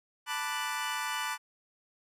25% pulse chord, B minor seventh, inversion third, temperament equal, 880 / 987.8 / 1174.7 / 1480 Hz, A5 / B5 / D6 / F#6, 0 / 0 / 0 / 0 cents, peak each -34 dBFS, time 0.26-1.38 s, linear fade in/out 50 ms, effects resampled to 32000 Hz

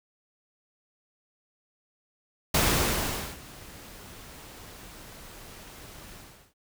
pink noise with ADSR envelope, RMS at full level -22 dBFS, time 2.54-6.54 s, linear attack 6 ms, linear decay 820 ms, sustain -24 dB, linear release 400 ms, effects none

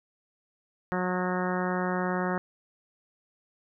harmonic tone with a mistuned harmonic, 181.9 Hz, F#3, 29 cents flat, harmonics 1 / 2 / 3 / 4 / 5 / 6 / 7 / 8 / 9 / 10, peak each -30 / -33 / -35 / -36 / -37 / -38 / -38 / -39 / -40 / -40 dBFS, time 0.92-2.38 s, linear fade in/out 0 ms, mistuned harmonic 10, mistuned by +22 cents, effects none

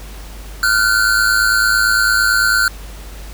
square tone pair together, 1402.1 / 1511 Hz, F6 / F#6, +6 / +36 cents, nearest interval minor second, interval 130 cents, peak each -15 dBFS, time 0.63-2.68 s, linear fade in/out 2 ms, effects added 50 Hz sine -30 dBFS peak until 3.33 s + pink hiss -38 dBFS RMS until 3.33 s

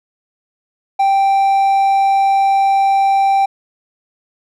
triangle tone, 784 Hz, G5, in tune, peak -8 dBFS, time 0.99-3.46 s, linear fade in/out 10 ms, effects none

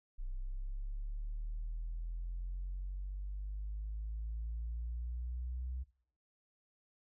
sine linear sweep, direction up, 30.87 to 63.6 Hz, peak -36 dBFS, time 0.18-5.84 s, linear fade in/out 20 ms, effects noise-tail reverb RT60 0.6 s tail -21 dB re dry + tanh soft clip ceiling -34 dBFS

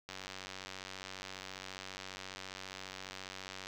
click train, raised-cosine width 0.2 ms, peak -26 dBFS, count 340, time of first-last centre 0.09-3.67 s, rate 94.7 Hz, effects 9-bit

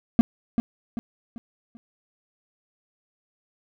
triangle tone with echo, 233.1 Hz, A#3, in tune, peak -8 dBFS, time 0.19-0.21 s, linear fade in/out 0 ms, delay 390 ms, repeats 4, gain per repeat -8 dB, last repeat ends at 1.77 s, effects none

